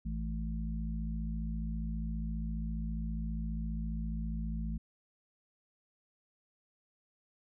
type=harmonic tone; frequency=54.8 Hz; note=A1; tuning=6 cents flat; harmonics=1 / 3 / 4; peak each=-35 / -40 / -41 dBFS; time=0.05-4.78 s; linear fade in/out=10 ms; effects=none

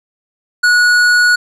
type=tone with hard clipping; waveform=sine; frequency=1460 Hz; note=F#6; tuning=24 cents flat; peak=-9 dBFS; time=0.63-1.36 s; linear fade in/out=10 ms; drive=11 dB; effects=none

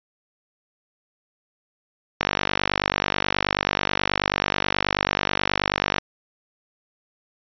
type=click train; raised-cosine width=0.3 ms; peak=-3 dBFS; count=187; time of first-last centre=2.21-5.983 s; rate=49.3 Hz; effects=resampled to 11025 Hz

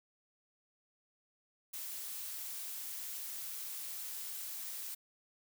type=noise; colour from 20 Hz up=blue; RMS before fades=-43 dBFS; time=1.73-4.95 s; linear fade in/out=10 ms; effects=none

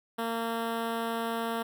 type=tone with notch filter; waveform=10% pulse; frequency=229.2 Hz; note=A#3; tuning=29 cents flat; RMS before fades=-32 dBFS; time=0.18-1.63 s; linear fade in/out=10 ms; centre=6400 Hz; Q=0.78; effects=none

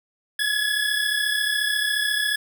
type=tone pair together; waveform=25% pulse; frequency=1677 / 1711.2 Hz; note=G#6 / A6; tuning=+16 / -49 cents; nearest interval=unison; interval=35 cents; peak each=-20 dBFS; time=0.39-2.36 s; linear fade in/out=5 ms; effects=none

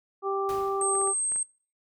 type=harmonic tone; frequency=392 Hz; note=G4; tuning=in tune; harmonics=1 / 2 / 3; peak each=-28 / -33 / -31 dBFS; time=0.22-1.14 s; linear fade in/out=50 ms
type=noise with exponential decay; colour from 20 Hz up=pink; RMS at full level=-40 dBFS; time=0.49-1.09 s; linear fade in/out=0 ms; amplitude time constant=130 ms
type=tone; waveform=sine; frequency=8372 Hz; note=C9; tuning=in tune; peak=-26 dBFS; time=0.81-1.43 s; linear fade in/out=2 ms
type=clicks; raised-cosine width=0.5 ms; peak=-31 dBFS; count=6; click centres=0.815 / 0.953 / 1.015 / 1.074 / 1.32 / 1.36 s
effects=noise-tail reverb RT60 0.4 s tail -22 dB re dry

